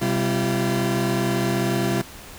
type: tone cluster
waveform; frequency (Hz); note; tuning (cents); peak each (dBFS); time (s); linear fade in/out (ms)
30% pulse; 128 / 196 / 341.1; C3 / G3 / F4; -38 / 0 / -41; -22; 0.01-2.02; 10
effects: pink hiss -41 dBFS RMS until 2.38 s